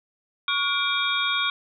sine tone cluster, 1120 / 1430 / 2347 / 3320 / 3690 Hz, C#6 / F6 / D7 / G#7 / A#7, +18 / +41 / -2 / -1 / -18 cents, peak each -28 dBFS, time 0.48-1.5 s, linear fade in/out 2 ms, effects none

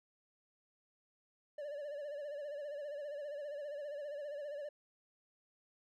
triangle tone with vibrato, 581 Hz, D5, 19 cents flat, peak -39 dBFS, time 1.58-4.69 s, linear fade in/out 5 ms, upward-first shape sine, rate 15 Hz, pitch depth 69 cents each way, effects none

